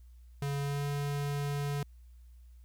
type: tone with pitch glide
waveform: square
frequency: 141.4 to 143.29 Hz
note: C#3 to D3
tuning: +35 to -42 cents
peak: -32 dBFS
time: 0.42-1.83 s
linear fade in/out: 2 ms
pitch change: +23 cents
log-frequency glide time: 0.6-0.87 s
effects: added 60 Hz sine -51 dBFS peak until 2.64 s + white hiss -75 dBFS RMS until 2.64 s